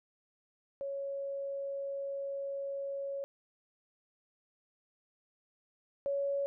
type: tone pair in turn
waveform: sine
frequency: 554.4 / 559.5 Hz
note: C#5 / C#5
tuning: 0 / +16 cents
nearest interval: unison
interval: 16 cents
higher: second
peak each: -35 / -30 dBFS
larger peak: second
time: 0.81-3.24 / 6.06-6.46 s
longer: first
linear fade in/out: 0 ms
effects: none